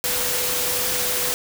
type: tone in noise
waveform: sine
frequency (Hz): 493.9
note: B4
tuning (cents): 0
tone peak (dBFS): -32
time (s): 0.04-1.34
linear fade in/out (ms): 0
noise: white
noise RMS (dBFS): -23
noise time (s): 0.04-1.34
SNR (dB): -12
effects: none